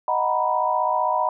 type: chord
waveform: sine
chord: B major seventh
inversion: first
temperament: equal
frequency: 622.3 / 740 / 932.3 / 987.8 Hz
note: D#5 / F#5 / A#5 / B5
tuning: 0 / 0 / 0 / 0 cents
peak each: -26 / -25 / -26 / -22 dBFS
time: 0.08-1.29 s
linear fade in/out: 2 ms
effects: none